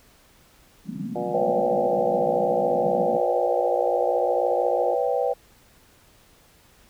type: band-pass noise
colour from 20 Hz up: white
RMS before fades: -33 dBFS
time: 0.84-3.21 s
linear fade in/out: 50 ms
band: 160 to 250 Hz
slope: 48 dB/octave
type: harmonic tone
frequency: 120 Hz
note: B2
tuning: 49 cents flat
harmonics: 3 / 4 / 5 / 6 / 7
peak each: -31 / -33 / -30 / -32 / -36 dBFS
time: 1.15-4.95 s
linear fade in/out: 10 ms
type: chord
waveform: sine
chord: C# half-diminished seventh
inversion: third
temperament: equal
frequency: 493.9 / 554.4 / 659.3 / 784 Hz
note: B4 / C#5 / E5 / G5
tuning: 0 / 0 / 0 / 0 cents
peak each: -24 / -26 / -29 / -27 dBFS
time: 1.33-5.34 s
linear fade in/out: 20 ms
effects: pink hiss -56 dBFS RMS until 6.89 s